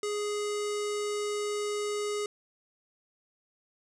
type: tone with low-pass filter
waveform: square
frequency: 415.3 Hz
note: G#4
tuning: in tune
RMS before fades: -32 dBFS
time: 0.03-2.26 s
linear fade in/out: 2 ms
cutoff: 8000 Hz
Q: 2.3
effects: none